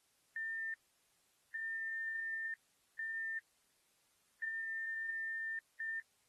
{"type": "tone bursts at uneven times", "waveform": "sine", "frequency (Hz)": 1801, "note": "A6", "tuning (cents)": 40, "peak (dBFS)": -38, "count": 5, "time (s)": [[0.36, 0.74], [1.54, 2.54], [2.99, 3.39], [4.42, 5.59], [5.8, 6]], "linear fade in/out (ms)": 2, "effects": ["white hiss -75 dBFS RMS until 6.28 s", "AAC 32 kbps"]}